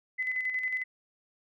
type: tone with tremolo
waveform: sine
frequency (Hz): 2021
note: B6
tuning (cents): +39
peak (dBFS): -27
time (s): 0.18-0.84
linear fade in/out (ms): 20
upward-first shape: square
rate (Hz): 11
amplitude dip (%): 45
effects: none